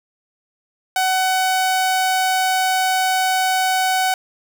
sawtooth tone, 750 Hz, F#5, 23 cents sharp, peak -12 dBFS, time 0.96-4.14 s, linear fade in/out 2 ms, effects none

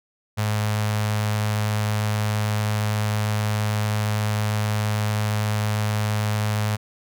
sawtooth tone with notch filter, 106.4 Hz, G#2, 42 cents sharp, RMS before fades -23 dBFS, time 0.37-6.77 s, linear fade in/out 20 ms, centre 320 Hz, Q 0.83, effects none

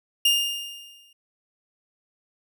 40% pulse tone with exponential decay, 2822 Hz, F7, 17 cents sharp, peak -14 dBFS, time 0.25-1.13 s, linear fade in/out 5 ms, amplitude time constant 190 ms, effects none

